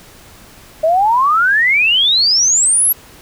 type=exponential sweep; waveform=sine; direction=up; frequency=615 to 11840 Hz; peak=-9 dBFS; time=0.83-2.93 s; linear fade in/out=10 ms; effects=pink hiss -41 dBFS RMS until 3.21 s